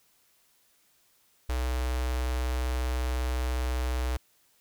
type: tone with notch filter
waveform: square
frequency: 62.7 Hz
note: B1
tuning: 27 cents sharp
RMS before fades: -29 dBFS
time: 1.49-4.17 s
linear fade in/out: 5 ms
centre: 170 Hz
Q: 0.54
effects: white hiss -66 dBFS RMS until 4.6 s